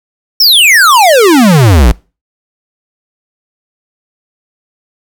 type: exponential sweep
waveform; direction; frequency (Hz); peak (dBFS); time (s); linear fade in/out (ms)
square; down; 5588 to 51; -3; 0.4-1.92; 5
effects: noise-tail reverb RT60 0.3 s tail -23 dB re dry